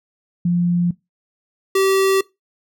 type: tone pair in turn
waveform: sine / square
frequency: 174.61 / 386.1 Hz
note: F3 / G4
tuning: 0 / -26 cents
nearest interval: octave + major second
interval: 1374 cents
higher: second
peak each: -14 / -14 dBFS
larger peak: neither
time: 0.45-0.91 / 1.75-2.21 s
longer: neither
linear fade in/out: 5 ms
effects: noise-tail reverb RT60 0.2 s tail -21 dB re dry